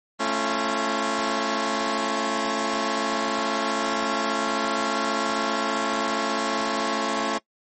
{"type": "chord", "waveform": "10% pulse", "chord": "A augmented", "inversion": "none", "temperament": "just", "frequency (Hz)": [220, 275, 343.8], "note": ["A3", "C#4", "E#4"], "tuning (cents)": [0, -14, -27], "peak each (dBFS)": [-19, -19, -21], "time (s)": [0.19, 7.39], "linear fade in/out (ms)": 20, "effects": ["noise-tail reverb RT60 0.1 s tail -22 dB re dry", "MP3 32 kbps"]}